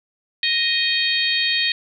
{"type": "harmonic tone with a mistuned harmonic", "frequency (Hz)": 622.3, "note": "D#5", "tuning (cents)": 0, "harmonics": [3, 4, 5, 6, 7], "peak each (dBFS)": [-24, -24, -24, -24, -24], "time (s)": [0.43, 1.72], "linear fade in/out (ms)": 2, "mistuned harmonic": 5, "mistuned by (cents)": 44, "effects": []}